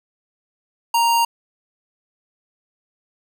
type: tone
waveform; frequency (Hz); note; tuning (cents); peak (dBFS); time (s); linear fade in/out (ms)
square; 932.3; A#5; 0; -15; 0.94-1.25; 5
effects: none